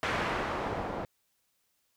white noise with low-pass filter sweep, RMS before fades -33 dBFS, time 0.03-1.05 s, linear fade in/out 0 ms, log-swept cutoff 1900 to 640 Hz, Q 0.9, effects white hiss -75 dBFS RMS until 1.96 s

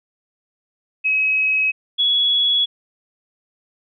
sine tone pair in turn, 2553 / 3370 Hz, D#7 / G#7, +44 / +25 cents, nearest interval perfect fourth, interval 481 cents, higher second, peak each -15 / -14 dBFS, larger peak second, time 1.04-1.72 / 1.98-2.66 s, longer neither, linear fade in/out 20 ms, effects none

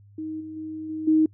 sine tone with level steps, 313.7 Hz, D#4, 14 cents sharp, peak -29 / -34 / -31 / -28 / -15 dBFS, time 0.18-1.26 s, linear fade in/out 5 ms, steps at 0.4 / 0.56 / 0.89 / 1.07 s, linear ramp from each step 10 ms, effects noise-tail reverb RT60 0.1 s tail -26 dB re dry + added 101 Hz sine -49 dBFS peak until 1.33 s

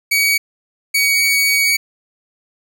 sawtooth tone pair in turn, 2259 / 2251 Hz, C#7 / C#7, +32 / +26 cents, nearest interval unison, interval 6 cents, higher first, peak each -9 dBFS, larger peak neither, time 0.11-0.38 / 0.94-1.77 s, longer second, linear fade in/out 10 ms, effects none

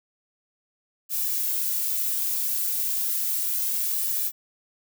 violet noise with flanger, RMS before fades -26 dBFS, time 1.09-4.32 s, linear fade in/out 50 ms, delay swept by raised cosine 1.7 to 2.64 ms, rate 0.33 Hz, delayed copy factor +0.5, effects none

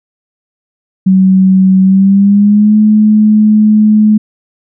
sine tone with pitch glide, 189 to 213.4 Hz, F#3 to G#3, +37 to +47 cents, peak -3 dBFS, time 1.06-4.18 s, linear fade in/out 10 ms, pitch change +210 cents, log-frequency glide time 1.82-2.76 s, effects none

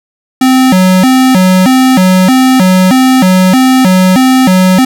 square tone with vibrato, 219.2 Hz, A3, 6 cents flat, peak -4 dBFS, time 0.41-4.85 s, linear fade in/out 5 ms, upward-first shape square, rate 1.6 Hz, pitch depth 290 cents each way, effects none

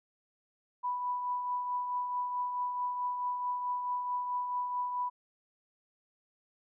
sine tone with tremolo, 987.8 Hz, B5, in tune, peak -29 dBFS, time 0.83-5.1 s, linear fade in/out 20 ms, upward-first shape triangle, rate 4.6 Hz, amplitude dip 45%, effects none

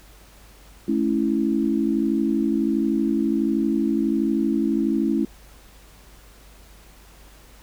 sine chord, A major, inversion none, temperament equal with one note detuned, 215.8 / 277.2 / 329.6 Hz, A3 / C#4 / E4, -33 / 0 / 0 cents, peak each -23 dBFS, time 0.88-5.25 s, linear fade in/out 5 ms, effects added 50 Hz sine -48 dBFS peak until 7.62 s + pink hiss -51 dBFS RMS until 7.62 s

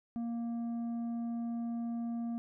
sine tone with tanh clipping, 233.6 Hz, A#3, 4 cents sharp, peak -35 dBFS, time 0.16-2.38 s, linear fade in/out 0 ms, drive 6 dB, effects none

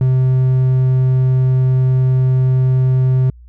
triangle tone, 129.3 Hz, C3, 20 cents flat, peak -8 dBFS, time 0.01-3.3 s, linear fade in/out 2 ms, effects added 60 Hz sine -37 dBFS peak until 3.48 s

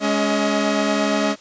sawtooth tone cluster, 208.4 / 280.6 / 634 Hz, G#3 / C#4 / D#5, +6 / +21 / +32 cents, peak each -18 dBFS, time 0-1.36 s, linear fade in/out 50 ms, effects white hiss -47 dBFS RMS until 1.4 s + resampled to 16000 Hz

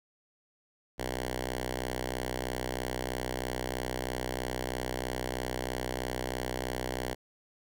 5% pulse tone with notch filter, 63.1 Hz, B1, 38 cents sharp, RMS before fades -35 dBFS, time 0.98-7.15 s, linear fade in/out 20 ms, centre 180 Hz, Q 1.3, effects none

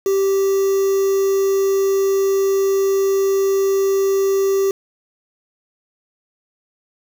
triangle tone with quantisation, 390 Hz, G4, 9 cents flat, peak -12 dBFS, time 0.06-4.71 s, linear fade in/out 2 ms, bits 5, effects none

